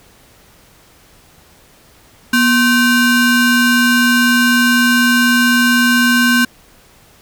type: ring-modulated tone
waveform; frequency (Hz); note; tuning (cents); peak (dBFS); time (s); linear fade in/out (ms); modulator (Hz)
square; 650; E5; -24; -7; 2.33-6.45; 5; 892
effects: pink hiss -47 dBFS RMS until 7.21 s